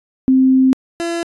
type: tone pair in turn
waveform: sine / 30% pulse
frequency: 261.6 / 338.4 Hz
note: C4 / E4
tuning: 0 / +45 cents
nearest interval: major third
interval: 445 cents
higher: second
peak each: -8 / -16 dBFS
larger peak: first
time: 0.28-0.73 / 1-1.23 s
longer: first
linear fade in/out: 0 ms
effects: resampled to 24000 Hz